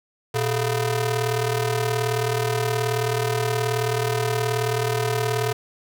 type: ring-modulated tone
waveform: sawtooth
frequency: 277.2 Hz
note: C#4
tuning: in tune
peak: -14 dBFS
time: 0.34-5.53 s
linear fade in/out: 10 ms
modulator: 158 Hz
effects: none